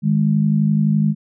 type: tone pair together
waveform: sine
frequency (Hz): 155.56 / 207.3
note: D#3 / G#3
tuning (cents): 0 / -3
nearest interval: perfect fourth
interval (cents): 497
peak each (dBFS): -16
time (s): 0.02-1.15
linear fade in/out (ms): 50
effects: none